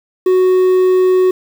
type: tone with quantisation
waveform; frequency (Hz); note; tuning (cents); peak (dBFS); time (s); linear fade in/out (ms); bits
triangle; 369.8; F#4; -1; -6; 0.26-1.31; 5; 6
effects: none